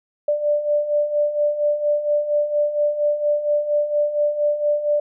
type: beating tone pair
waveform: sine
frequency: 587.3 / 591.6 Hz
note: D5 / D5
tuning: 0 / +13 cents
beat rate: 4.3 Hz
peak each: -24 / -18 dBFS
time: 0.28-5 s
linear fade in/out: 5 ms
effects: none